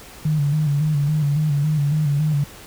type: tone with vibrato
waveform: sine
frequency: 148.4 Hz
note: D3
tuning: 18 cents sharp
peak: -16 dBFS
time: 0.25-2.44 s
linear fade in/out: 5 ms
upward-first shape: square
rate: 3.6 Hz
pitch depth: 62 cents each way
effects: pink hiss -41 dBFS RMS until 2.66 s